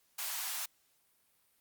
white high-pass noise, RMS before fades -38 dBFS, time 0.18-0.66 s, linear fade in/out 10 ms, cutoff 670 Hz, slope 48 dB/octave, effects white hiss -72 dBFS RMS until 1.6 s + Opus 48 kbps

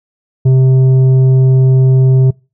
sine tone with tanh clipping, 130.81 Hz, C3, in tune, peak -6 dBFS, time 0.45-2.31 s, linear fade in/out 10 ms, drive 7 dB, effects noise-tail reverb RT60 0.3 s tail -25 dB re dry

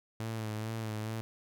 sawtooth tone with vibrato, 110 Hz, A2, in tune, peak -31 dBFS, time 0.2-1.21 s, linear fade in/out 0 ms, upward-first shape sine, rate 2.3 Hz, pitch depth 42 cents each way, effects none

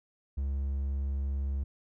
triangle tone, 68.8 Hz, C#2, 12 cents flat, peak -27 dBFS, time 0.37-1.64 s, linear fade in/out 10 ms, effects none

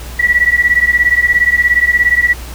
sine beating tone pair, 1935 / 1952 Hz, B6 / B6, -36 / -21 cents, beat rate 17 Hz, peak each -11 dBFS, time 0.19-2.34 s, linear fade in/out 10 ms, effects added 60 Hz sine -26 dBFS peak until 2.54 s + pink hiss -32 dBFS RMS until 2.54 s

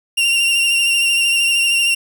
40% pulse tone with vibrato, 2766 Hz, F7, 17 cents flat, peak -12 dBFS, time 0.17-1.95 s, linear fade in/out 10 ms, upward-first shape triangle, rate 13 Hz, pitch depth 32 cents each way, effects none

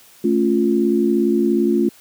sine chord, A augmented, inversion none, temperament equal, 220 / 277.2 / 349.2 Hz, A3 / C#4 / E#4, 0 / 0 / 0 cents, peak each -18 / -20 / -17 dBFS, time 0.24-1.89 s, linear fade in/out 5 ms, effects white hiss -48 dBFS RMS until 2 s + high-pass 80 Hz 12 dB/octave

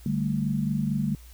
sine chord, D suspended fourth, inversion none, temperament just, 146.83 / 195.78 / 220.2 Hz, D3 / G3 / A3, 0 / -2 / +2 cents, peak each -28 dBFS, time 0.06-1.15 s, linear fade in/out 2 ms, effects added 59 Hz sine -45 dBFS peak until 1.33 s + white hiss -55 dBFS RMS until 1.33 s

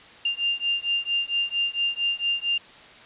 sine beating tone pair, 2794 / 2798.4 Hz, F7 / F7, 0 / +3 cents, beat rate 4.4 Hz, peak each -26 dBFS, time 0.25-2.58 s, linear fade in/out 5 ms, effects white hiss -47 dBFS RMS until 3.05 s + resampled to 8000 Hz

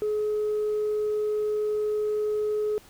sine tone, 423.7 Hz, G#4, 35 cents sharp, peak -22 dBFS, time 0.02-2.78 s, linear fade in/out 0 ms, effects tanh soft clip ceiling -21 dBFS + pink hiss -53 dBFS RMS until 2.89 s

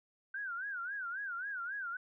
sine tone with vibrato, 1513 Hz, F#6, 38 cents sharp, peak -37 dBFS, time 0.34-1.97 s, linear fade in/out 5 ms, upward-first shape sine, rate 3.7 Hz, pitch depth 170 cents each way, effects none

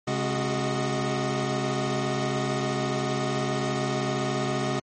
25% pulse tone cluster, 134.3 / 209 / 367.8 / 620 Hz, C3 / G#3 / F#4 / D#5, +46 / +11 / -10 / -6 cents, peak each -25 / -28 / -27 / -29 dBFS, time 0.07-4.8 s, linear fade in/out 10 ms, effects MP3 32 kbps

